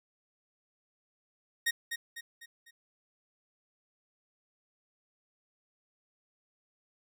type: tone with echo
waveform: sawtooth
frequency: 1864.7 Hz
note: A#6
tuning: in tune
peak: -23 dBFS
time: 1.66-1.71 s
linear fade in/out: 10 ms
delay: 250 ms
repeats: 4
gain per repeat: -7 dB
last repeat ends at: 2.71 s
effects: none